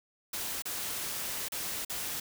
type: noise with dropouts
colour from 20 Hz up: white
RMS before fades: -36 dBFS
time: 0.33-2.2 s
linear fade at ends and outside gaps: 5 ms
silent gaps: 0.622-0.654 / 1.485-1.52 / 1.849-1.897 s
effects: none